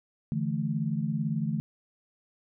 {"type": "chord", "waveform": "sine", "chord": "D suspended second", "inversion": "none", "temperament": "equal with one note detuned", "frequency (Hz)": [146.83, 164.81, 218.5], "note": ["D3", "E3", "A3"], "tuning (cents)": [0, 0, -12], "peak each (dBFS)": -31, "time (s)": [0.32, 1.6], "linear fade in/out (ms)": 0, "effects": []}